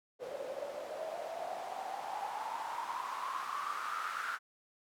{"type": "noise with band-pass filter sweep", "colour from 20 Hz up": "white", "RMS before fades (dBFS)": -40, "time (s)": [0.19, 4.39], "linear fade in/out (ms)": 50, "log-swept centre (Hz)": [510, 1400], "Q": 8.7, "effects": []}